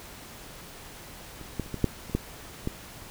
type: clicks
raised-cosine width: 3 ms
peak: -27 / -16 / -30 / -19 / -8 / -29 / -11 / -15 dBFS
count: 8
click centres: 1.413 / 1.597 / 1.662 / 1.743 / 1.843 / 2.097 / 2.15 / 2.674 s
effects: pink hiss -45 dBFS RMS until 3.1 s